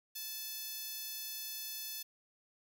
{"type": "tone with high-pass filter", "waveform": "10% pulse", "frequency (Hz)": 870, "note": "A5", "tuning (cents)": -20, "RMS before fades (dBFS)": -43, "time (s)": [0.15, 2.03], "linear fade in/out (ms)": 10, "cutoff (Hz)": 6400, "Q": 0.51, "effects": []}